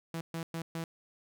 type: tone bursts at uneven times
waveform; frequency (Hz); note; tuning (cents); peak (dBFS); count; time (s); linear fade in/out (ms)
sawtooth; 164.81; E3; 0; -31; 4; 0.14-0.21 / 0.34-0.43 / 0.54-0.62 / 0.75-0.84; 2
effects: none